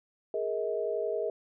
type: chord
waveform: sine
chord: Ab suspended second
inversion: none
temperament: equal with one note detuned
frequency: 415.3 / 466.2 / 637.9 Hz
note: Ab4 / Bb4 / Eb5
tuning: 0 / 0 / +43 cents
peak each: -33 dBFS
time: 0.34-1.3 s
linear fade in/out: 2 ms
effects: none